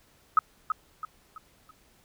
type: tone with echo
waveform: sine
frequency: 1274 Hz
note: D#6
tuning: 41 cents sharp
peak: -15 dBFS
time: 0.37-0.39 s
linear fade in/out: 2 ms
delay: 330 ms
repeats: 4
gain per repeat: -8 dB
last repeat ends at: 1.71 s
effects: pink hiss -62 dBFS RMS until 2.04 s